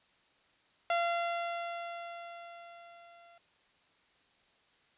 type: tone with level ramp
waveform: sawtooth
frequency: 686 Hz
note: F5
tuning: 31 cents flat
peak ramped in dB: -23 to -53 dBFS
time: 0.9-3.38 s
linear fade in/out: 2 ms
effects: white hiss -68 dBFS RMS until 4.97 s + resampled to 8000 Hz